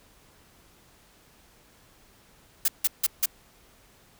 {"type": "noise bursts", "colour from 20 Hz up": "blue", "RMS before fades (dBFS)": -22, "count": 4, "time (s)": [2.65, 3.258], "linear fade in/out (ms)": 5, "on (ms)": 32, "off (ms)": 160, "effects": ["pink hiss -58 dBFS RMS until 4.19 s"]}